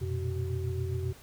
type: tone cluster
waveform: sine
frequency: 88.9 / 117.3 / 124.8 / 378.3 Hz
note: F2 / A#2 / B2 / F#4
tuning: +31 / +11 / +19 / +38 cents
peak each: -32 / -38 / -35 / -38 dBFS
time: 0.01-1.13 s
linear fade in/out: 10 ms
effects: pink hiss -54 dBFS RMS until 1.22 s